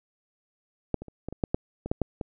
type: clicks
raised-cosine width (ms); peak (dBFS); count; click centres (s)
2; -11 / -25 / -30 / -20 / -24 / -11 / -10 / -20 / -11 / -11 / -18; 11; 0.943 / 1.02 / 1.083 / 1.286 / 1.326 / 1.438 / 1.545 / 1.86 / 1.915 / 2.017 / 2.212
effects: none